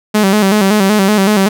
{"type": "tone with vibrato", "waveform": "sawtooth", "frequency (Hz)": 202.4, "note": "G#3", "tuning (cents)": -44, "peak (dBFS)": -4, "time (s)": [0.14, 1.49], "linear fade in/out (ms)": 10, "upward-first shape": "square", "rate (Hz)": 5.3, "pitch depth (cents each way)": 82, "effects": []}